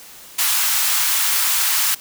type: high-pass noise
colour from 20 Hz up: white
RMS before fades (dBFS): -18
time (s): 0.38-1.95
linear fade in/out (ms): 10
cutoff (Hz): 880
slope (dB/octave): 24
effects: white hiss -41 dBFS RMS until 2 s